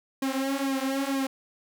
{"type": "tone with flanger", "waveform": "sawtooth", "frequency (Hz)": 270.7, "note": "C#4", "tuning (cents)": -41, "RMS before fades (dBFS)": -28, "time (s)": [0.22, 1.27], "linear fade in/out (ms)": 5, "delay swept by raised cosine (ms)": [1.4, 6.6], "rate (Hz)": 2.1, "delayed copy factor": -0.95, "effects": []}